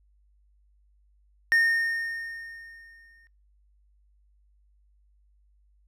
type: tone with exponential decay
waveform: triangle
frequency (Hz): 1834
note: A#6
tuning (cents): -29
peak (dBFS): -15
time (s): 1.52-3.27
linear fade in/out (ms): 0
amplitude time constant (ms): 380
effects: noise-tail reverb RT60 0.3 s tail -26 dB re dry + added 50 Hz sine -60 dBFS peak until 5.87 s